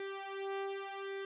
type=tone with flanger; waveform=sawtooth; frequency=392 Hz; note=G4; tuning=in tune; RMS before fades=-41 dBFS; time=0-1.25 s; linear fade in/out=2 ms; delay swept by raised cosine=0.51 to 2.51 ms; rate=0.87 Hz; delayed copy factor=+0.85; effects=resampled to 8000 Hz + 12-bit

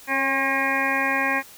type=harmonic tone with a mistuned harmonic; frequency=270 Hz; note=C#4; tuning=45 cents flat; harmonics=1 / 2 / 3 / 4 / 6 / 7 / 8 / 9; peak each=-30 / -31 / -29 / -28 / -27 / -26 / -30 / -28 dBFS; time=0.07-1.43 s; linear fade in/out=50 ms; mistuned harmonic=2; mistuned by=+23 cents; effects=white hiss -46 dBFS RMS until 1.57 s

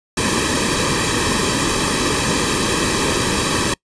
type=noise with comb filter; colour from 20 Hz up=pink; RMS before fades=-18 dBFS; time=0.17-3.74 s; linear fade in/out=5 ms; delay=1.4 ms; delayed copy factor=-0.75; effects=noise-tail reverb RT60 0.1 s tail -26 dB re dry + resampled to 22050 Hz

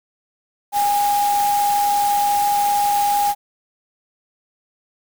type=tone in noise; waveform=sine; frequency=817 Hz; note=G#5; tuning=29 cents flat; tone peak=-15 dBFS; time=0.72-3.35 s; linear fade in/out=50 ms; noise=white; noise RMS=-28 dBFS; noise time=0.72-3.35 s; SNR=+10 dB; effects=none

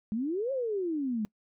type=exponential two-way sweep; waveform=sine; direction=up then down; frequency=205.2 to 556 to 205.2 Hz; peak=-28 dBFS; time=0.12-1.25 s; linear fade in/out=0 ms; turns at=0.52 s; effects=noise-tail reverb RT60 0.1 s tail -23 dB re dry

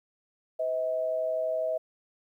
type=tone pair together; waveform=sine; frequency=508 / 640 Hz; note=B4 / D#5; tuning=+49 / +49 cents; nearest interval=major third; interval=400 cents; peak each=-34 / -27 dBFS; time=0.59-1.78 s; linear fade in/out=10 ms; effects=11-bit

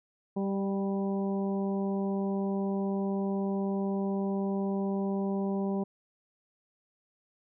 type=harmonic tone with a mistuned harmonic; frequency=196 Hz; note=G3; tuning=in tune; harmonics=1 / 2 / 3 / 4 / 5; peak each=-29 / -34 / -40 / -42 / -45 dBFS; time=0.36-5.84 s; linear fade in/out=10 ms; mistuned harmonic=3; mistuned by=+16 cents; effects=none

